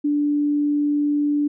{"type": "tone", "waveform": "sine", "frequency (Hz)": 292.5, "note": "D4", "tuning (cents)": -7, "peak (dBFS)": -17, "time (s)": [0.04, 1.48], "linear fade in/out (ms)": 10, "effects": []}